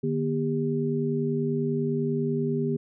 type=tone cluster; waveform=sine; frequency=150.2 / 240.3 / 398.4 Hz; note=D3 / B3 / G4; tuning=+39 / -47 / +28 cents; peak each=-28 dBFS; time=0.03-2.77 s; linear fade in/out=10 ms; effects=none